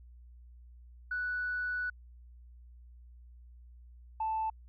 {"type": "tone pair in turn", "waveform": "sine", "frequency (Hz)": [1480, 880], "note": ["F#6", "A5"], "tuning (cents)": [0, 0], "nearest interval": "major sixth", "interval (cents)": 900, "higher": "first", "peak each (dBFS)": [-31, -29], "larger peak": "second", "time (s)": [[1.11, 1.9], [4.2, 4.5]], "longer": "first", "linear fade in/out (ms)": 5, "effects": ["tanh soft clip ceiling -26 dBFS", "added 60 Hz sine -51 dBFS peak until 4.68 s"]}